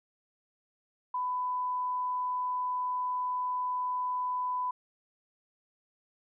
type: tone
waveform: sine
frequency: 999 Hz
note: B5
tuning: 20 cents sharp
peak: -29 dBFS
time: 1.14-4.71 s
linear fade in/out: 5 ms
effects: none